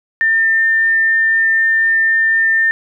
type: tone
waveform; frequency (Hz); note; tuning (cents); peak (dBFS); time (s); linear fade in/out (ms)
sine; 1801; A6; +40; -10; 0.21-2.71; 0
effects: none